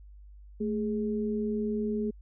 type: tone pair together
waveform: sine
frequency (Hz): 218.9 / 415.3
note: A3 / G#4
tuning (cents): -9 / 0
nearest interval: major seventh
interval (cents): 1109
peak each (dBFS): -29 / -32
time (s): 0.6-2.11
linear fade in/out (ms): 10
effects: added 50 Hz sine -47 dBFS peak until 2.21 s